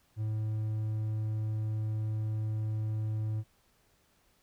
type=tone; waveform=triangle; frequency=108.4 Hz; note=A2; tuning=25 cents flat; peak=-28 dBFS; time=0.16-3.44 s; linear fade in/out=50 ms; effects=pink hiss -69 dBFS RMS until 4.42 s